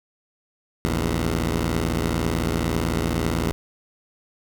10% pulse tone pair together, 57.98 / 82 Hz, A#1 / E2, -9 / -9 cents, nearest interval tritone, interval 600 cents, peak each -16 dBFS, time 0.85-3.52 s, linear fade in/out 0 ms, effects none

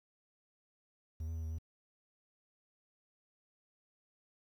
triangle tone with pitch steps, 79 / 81.7 / 80.8 / 79.4 / 80.7 Hz, D#2 / E2 / E2 / D#2 / E2, +27 / -15 / -34 / +36 / -36 cents, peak -35 dBFS, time 1.2-1.585 s, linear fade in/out 5 ms, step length 77 ms, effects 11-bit

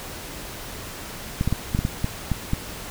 clicks, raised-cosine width 5 ms, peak -9 dBFS, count 9, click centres 1.411 / 1.476 / 1.526 / 1.749 / 1.79 / 1.851 / 2.044 / 2.317 / 2.534 s, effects pink hiss -36 dBFS RMS until 2.9 s

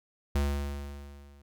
square tone with level ramp, 70.9 Hz, C#2, 40 cents sharp, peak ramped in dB -24 to -54 dBFS, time 0.35-1.42 s, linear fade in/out 5 ms, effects none

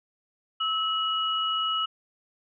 sine tone pair together, 1299 / 2916 Hz, E6 / F#7, -26 / -26 cents, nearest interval octave + major second, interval 1400 cents, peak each -27 dBFS, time 0.6-1.86 s, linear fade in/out 10 ms, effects none

